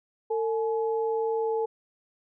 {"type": "tone pair together", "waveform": "sine", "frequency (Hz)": [450.3, 850], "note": ["A4", "G#5"], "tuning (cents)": [40, 40], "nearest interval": "major seventh", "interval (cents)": 1100, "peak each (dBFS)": [-25, -32], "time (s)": [0.3, 1.66], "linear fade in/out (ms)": 10, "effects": []}